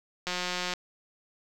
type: click train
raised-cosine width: 0.2 ms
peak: -14 dBFS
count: 85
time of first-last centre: 0.27-0.737 s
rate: 180 Hz
effects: none